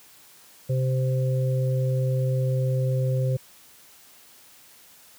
harmonic tone, 130 Hz, C3, 11 cents flat, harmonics 1 / 3 / 4, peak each -21 / -36 / -30 dBFS, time 0.69-3.37 s, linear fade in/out 10 ms, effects white hiss -52 dBFS RMS until 5.18 s + high-pass 60 Hz 12 dB/octave

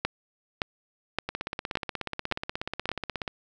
two click trains, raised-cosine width 0.3 ms, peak -9 / -15 dBFS, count 6 / 34, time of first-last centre 0.05-2.891 / 1.29-3.278 s, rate 1.76 / 16.6 Hz, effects none

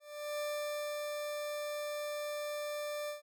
40% pulse tone with ADSR envelope, 592 Hz, D5, 14 cents sharp, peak -34 dBFS, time 0-3.22 s, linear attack 390 ms, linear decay 590 ms, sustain -2 dB, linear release 130 ms, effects none

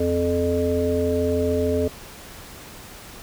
harmonic tone, 86.6 Hz, F2, 14 cents flat, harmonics 1 / 3 / 5 / 7, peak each -26 / -25 / -22 / -26 dBFS, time 0-1.88 s, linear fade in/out 5 ms, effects pink hiss -41 dBFS RMS until 3.22 s

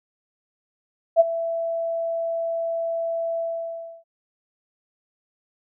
sine tone with ADSR envelope, 665 Hz, E5, 15 cents sharp, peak -8 dBFS, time 1.16-4.04 s, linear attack 41 ms, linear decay 25 ms, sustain -15 dB, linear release 650 ms, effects none

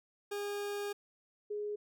40% pulse / sine tone pair in turn, 407.9 / 416.5 Hz, G#4 / G#4, -31 / +5 cents, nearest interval unison, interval 36 cents, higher second, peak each -35 / -35 dBFS, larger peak neither, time 0.31-0.93 / 1.5-1.76 s, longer first, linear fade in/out 10 ms, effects none

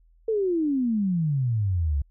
sine exponential sweep, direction down, 457.2 to 67 Hz, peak -21 dBFS, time 0.28-2.02 s, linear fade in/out 5 ms, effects added 41 Hz sine -55 dBFS peak until 2.1 s

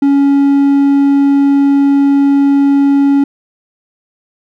triangle tone, 279.6 Hz, C#4, 15 cents sharp, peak -4 dBFS, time 0.02-3.24 s, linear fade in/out 5 ms, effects none

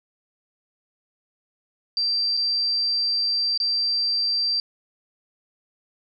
sine tone with dropouts, 4699 Hz, D8, in tune, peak -20 dBFS, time 1.97-4.6 s, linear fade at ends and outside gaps 1 ms, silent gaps 2.369-2.373 / 3.576-3.601 s, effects none

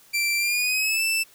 sawtooth tone with pitch glide, 2349 to 2652 Hz, D7 to E7, 0 to +10 cents, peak -18 dBFS, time 0.13-1.24 s, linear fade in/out 20 ms, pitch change +210 cents, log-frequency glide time 0.37-1.03 s, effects white hiss -54 dBFS RMS until 1.34 s

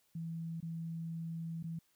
sine tone with dropouts, 164.81 Hz, E3, in tune, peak -38 dBFS, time 0.15-1.79 s, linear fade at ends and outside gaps 5 ms, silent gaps 0.604-0.626 / 1.628-1.64 s, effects white hiss -74 dBFS RMS until 1.95 s

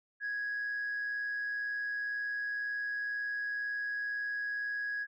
sine tone with amplitude modulation, 1661.2 Hz, G#6, in tune, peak -30 dBFS, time 0.2-5.07 s, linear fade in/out 50 ms, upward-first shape sine, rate 122 Hz, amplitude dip 35%, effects tanh soft clip ceiling -30 dBFS

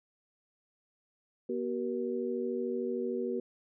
sine tone cluster, 241.7 / 380.8 / 474.1 Hz, B3 / F#4 / A#4, -37 / +50 / +29 cents, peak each -36 / -34 / -36 dBFS, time 1.49-3.4 s, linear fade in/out 5 ms, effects none

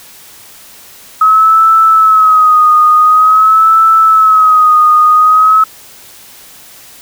sine tone with vibrato, 1275 Hz, D#6, 42 cents sharp, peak -3 dBFS, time 1.21-5.64 s, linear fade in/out 5 ms, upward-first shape sine, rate 0.47 Hz, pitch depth 58 cents each way, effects white hiss -36 dBFS RMS until 7.01 s

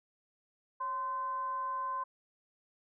sine tone with frequency modulation, 1037 Hz, C6, 16 cents flat, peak -33 dBFS, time 0.8-2.04 s, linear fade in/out 10 ms, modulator 485 Hz, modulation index 0.27, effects none

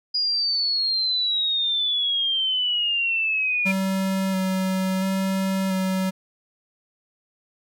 sine exponential sweep, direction down, 4908 to 2401 Hz, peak -20 dBFS, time 0.14-3.72 s, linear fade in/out 10 ms
square tone with vibrato, 190.1 Hz, F#3, 47 cents sharp, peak -22 dBFS, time 3.65-6.11 s, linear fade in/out 20 ms, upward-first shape square, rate 0.73 Hz, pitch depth 13 cents each way
effects none

